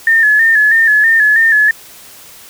sine tone with vibrato, 1760 Hz, A6, in tune, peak -6 dBFS, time 0.07-1.71 s, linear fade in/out 2 ms, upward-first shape square, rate 3.1 Hz, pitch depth 52 cents each way, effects white hiss -37 dBFS RMS until 2.49 s

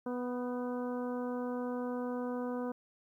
harmonic tone with a mistuned harmonic, 246.9 Hz, B3, in tune, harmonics 1 / 2 / 3 / 4 / 5 / 6, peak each -36 / -38 / -47 / -46 / -50 / -53 dBFS, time 0.06-2.72 s, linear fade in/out 5 ms, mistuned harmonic 6, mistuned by +28 cents, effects 12-bit

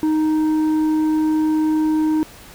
triangle tone with tanh clipping, 311.1 Hz, D#4, in tune, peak -16 dBFS, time 0.03-2.23 s, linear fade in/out 0 ms, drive 10 dB, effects pink hiss -42 dBFS RMS until 2.54 s

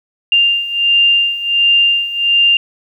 sine beating tone pair, 2794 / 2795.4 Hz, F7 / F7, 0 / +1 cents, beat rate 1.4 Hz, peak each -15 / -11 dBFS, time 0.32-2.57 s, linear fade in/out 2 ms, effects 8-bit

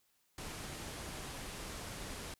pink low-pass noise, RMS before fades -45 dBFS, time 0.38-2.34 s, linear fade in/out 2 ms, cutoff 12000 Hz, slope 48 dB/octave, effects white hiss -75 dBFS RMS until 2.39 s

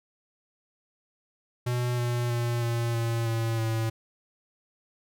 square tone with pitch steps, 122.6 / 120.84 / 119.11 / 117.4 / 115.72 / 114.06 / 112.42 Hz, B2 / B2 / A#2 / A#2 / A#2 / A#2 / A2, -12 / -37 / +38 / +13 / -12 / -37 / +38 cents, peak -26 dBFS, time 1.66-3.9 s, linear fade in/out 10 ms, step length 320 ms, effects none

